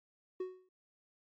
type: tone with exponential decay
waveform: triangle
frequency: 370 Hz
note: F#4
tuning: in tune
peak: -31 dBFS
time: 0.4-0.69 s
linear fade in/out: 5 ms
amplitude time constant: 63 ms
effects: MP3 32 kbps